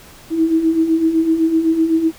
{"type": "beating tone pair", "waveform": "sine", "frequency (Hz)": [318, 325.9], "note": ["D#4", "E4"], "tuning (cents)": [38, -20], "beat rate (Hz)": 7.9, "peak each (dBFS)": [-20, -13], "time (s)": [0.3, 2.12], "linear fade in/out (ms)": 50, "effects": ["pink hiss -42 dBFS RMS until 2.18 s"]}